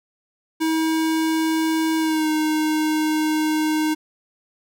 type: tone with pitch glide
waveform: square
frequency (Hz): 320.2 to 309.8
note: D#4 to D#4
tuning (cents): +50 to -7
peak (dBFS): -19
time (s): 0.6-3.95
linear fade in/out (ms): 20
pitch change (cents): -57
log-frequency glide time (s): 1.98-2.29
effects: none